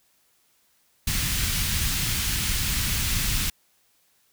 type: band-stop noise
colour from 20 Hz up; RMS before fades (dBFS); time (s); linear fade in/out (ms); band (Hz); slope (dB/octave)
pink; -25; 1.07-3.5; 5; 140 to 2100; 12
effects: white hiss -65 dBFS RMS until 4.32 s